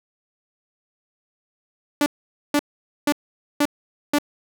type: tone bursts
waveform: sawtooth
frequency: 291.5 Hz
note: D4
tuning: 13 cents flat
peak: -12 dBFS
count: 5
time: 2.01-4.185 s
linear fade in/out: 2 ms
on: 51 ms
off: 480 ms
effects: none